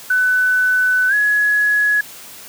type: tone with pitch glide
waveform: sine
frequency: 1500 to 1683.7 Hz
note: F#6 to G#6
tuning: +23 to +23 cents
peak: -12 dBFS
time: 0.1-2.01 s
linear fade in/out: 5 ms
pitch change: +200 cents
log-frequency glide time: 1.08-1.14 s
effects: white hiss -37 dBFS RMS until 2.48 s + high-pass 80 Hz 12 dB/octave